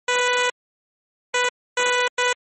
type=tone bursts at uneven times; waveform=10% pulse; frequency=493.9 Hz; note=B4; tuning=in tune; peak=-9 dBFS; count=4; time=0.08-0.5 / 1.34-1.49 / 1.77-2.08 / 2.18-2.33 s; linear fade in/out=5 ms; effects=MP3 32 kbps